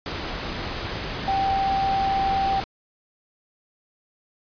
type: tone in noise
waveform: sine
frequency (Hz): 780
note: G5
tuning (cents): -9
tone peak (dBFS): -20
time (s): 1.28-2.6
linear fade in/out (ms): 0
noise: pink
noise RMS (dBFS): -30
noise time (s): 0.06-2.64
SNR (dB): +7
effects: resampled to 11025 Hz